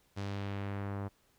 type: tone with low-pass filter sweep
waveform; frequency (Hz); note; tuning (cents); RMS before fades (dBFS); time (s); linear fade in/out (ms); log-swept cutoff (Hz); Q
sawtooth; 99.7; G2; +30; -38; 0.16-1.09; 20; 5700 to 1100; 1.1
effects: pink hiss -70 dBFS RMS until 1.38 s